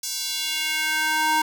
square tone with high-pass filter sweep, 311.1 Hz, D#4, in tune, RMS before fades -24 dBFS, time 0.03-1.42 s, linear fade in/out 5 ms, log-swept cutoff 5800 to 830 Hz, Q 1.7, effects none

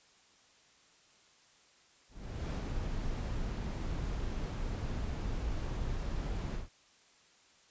brown noise with ADSR envelope, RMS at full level -34 dBFS, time 2.09-6.69 s, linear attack 450 ms, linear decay 78 ms, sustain -2 dB, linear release 140 ms, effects white hiss -64 dBFS RMS until 7.7 s + resampled to 16000 Hz

